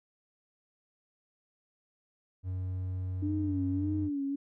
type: tone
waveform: triangle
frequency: 92.5 Hz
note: F#2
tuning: in tune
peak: -30 dBFS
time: 2.43-4.1 s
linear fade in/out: 50 ms
type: tone with vibrato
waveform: sine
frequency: 291.1 Hz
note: D4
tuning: 15 cents flat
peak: -30 dBFS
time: 3.22-4.36 s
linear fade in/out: 10 ms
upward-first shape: sine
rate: 1.7 Hz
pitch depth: 94 cents each way
effects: none